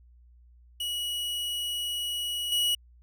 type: tone with level steps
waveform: 45% pulse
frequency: 2918 Hz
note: F#7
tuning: 25 cents flat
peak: -29 / -23 dBFS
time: 0.8-2.75 s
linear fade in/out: 5 ms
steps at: 2.52 s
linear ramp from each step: 2 ms
effects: added 60 Hz sine -53 dBFS peak until 3.02 s